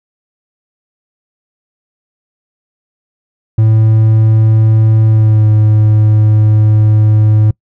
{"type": "tone with pitch glide", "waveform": "triangle", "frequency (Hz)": [110, 107.36], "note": ["A2", "A2"], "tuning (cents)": [0, -42], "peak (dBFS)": -3, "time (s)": [3.58, 7.51], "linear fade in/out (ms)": 5, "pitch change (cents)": -42, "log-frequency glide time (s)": [5.06, 5.47], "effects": ["noise-tail reverb RT60 0.1 s tail -25 dB re dry"]}